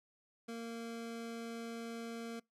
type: tone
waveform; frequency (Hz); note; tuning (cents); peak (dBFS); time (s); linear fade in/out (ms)
25% pulse; 230.7; A#3; -18; -38; 0.48-2.4; 10
effects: noise-tail reverb RT60 0.2 s tail -25 dB re dry + low-pass 11000 Hz 12 dB/octave